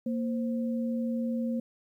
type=tone pair together; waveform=sine; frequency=233.1 / 523.3 Hz; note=A#3 / C5; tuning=0 / 0 cents; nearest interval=octave + major second; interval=1400 cents; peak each=-28 / -37 dBFS; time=0.06-1.6 s; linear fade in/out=5 ms; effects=11-bit